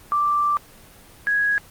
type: tone pair in turn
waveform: sine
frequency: 1174.7 / 1661.3 Hz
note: D6 / G#6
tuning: 0 / 0 cents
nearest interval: tritone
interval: 600 cents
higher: second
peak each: -17 dBFS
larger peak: neither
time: 0.12-0.57 / 1.27-1.58 s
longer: first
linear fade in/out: 0 ms
effects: pink hiss -47 dBFS RMS until 1.7 s + Opus 24 kbps